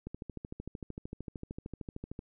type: click train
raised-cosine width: 3 ms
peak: -27 dBFS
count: 29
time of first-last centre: 0.07-2.191 s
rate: 13.2 Hz
effects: none